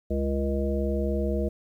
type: harmonic tone with a mistuned harmonic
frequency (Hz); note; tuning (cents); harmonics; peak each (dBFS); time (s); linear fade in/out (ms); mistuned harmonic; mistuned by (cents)
68.8; C#2; -12; 1 / 3 / 5 / 7 / 9; -27 / -30 / -32 / -32 / -33; 0.1-1.49; 10; 7; -15
effects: 10-bit